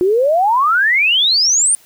sine exponential sweep, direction up, 349.2 to 9397 Hz, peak -10 dBFS, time 0.01-1.75 s, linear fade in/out 0 ms, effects white hiss -48 dBFS RMS until 1.85 s

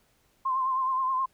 sine tone with vibrato, 1046.5 Hz, C6, in tune, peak -24 dBFS, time 0.45-1.26 s, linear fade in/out 10 ms, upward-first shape triangle, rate 9.5 Hz, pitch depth 55 cents each way, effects pink hiss -67 dBFS RMS until 1.33 s

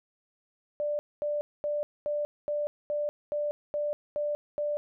sine tone bursts, 590 Hz, D5, 8 cents sharp, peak -27 dBFS, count 10, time 0.8-4.77 s, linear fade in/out 0 ms, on 190 ms, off 230 ms, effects none

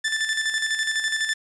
sawtooth tone with tremolo, 1763 Hz, A6, 3 cents sharp, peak -17 dBFS, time 0.04-1.34 s, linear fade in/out 10 ms, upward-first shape square, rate 12 Hz, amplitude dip 50%, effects resampled to 22050 Hz + 8-bit

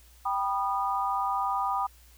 sine chord, G augmented, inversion none, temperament just, 784 / 980 / 1225 Hz, G5 / B5 / D#6, 0 / -14 / -27 cents, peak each -30 dBFS, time 0.25-1.87 s, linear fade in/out 10 ms, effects added 60 Hz sine -54 dBFS peak until 2.17 s + white hiss -59 dBFS RMS until 2.17 s

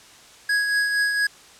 square tone with tremolo, 1661.2 Hz, G#6, in tune, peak -18 dBFS, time 0.49-1.27 s, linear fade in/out 5 ms, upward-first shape triangle, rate 4.3 Hz, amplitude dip 45%, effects white hiss -48 dBFS RMS until 1.59 s + low-pass 8000 Hz 12 dB/octave

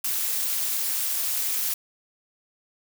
blue noise with amplitude modulation, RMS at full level -23 dBFS, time 0.04-1.74 s, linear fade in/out 5 ms, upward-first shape sine, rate 231 Hz, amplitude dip 75%, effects none

